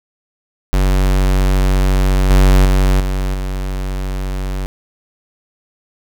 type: tone with level steps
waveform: square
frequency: 47.21 Hz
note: F#1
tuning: 36 cents sharp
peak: -11 / -7 / -10 / -16 / -19 dBFS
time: 0.73-4.66 s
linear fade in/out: 0 ms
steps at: 2.3 / 2.65 / 3 / 3.34 s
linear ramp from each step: 5 ms
effects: none